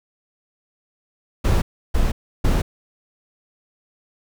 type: noise bursts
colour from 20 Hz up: brown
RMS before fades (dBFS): -17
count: 3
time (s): 1.44-2.62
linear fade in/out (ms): 10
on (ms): 180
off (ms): 320
effects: none